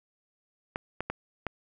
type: clicks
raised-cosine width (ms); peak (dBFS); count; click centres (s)
0.5; -16; 4; 0.759 / 1.006 / 1.1 / 1.467
effects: none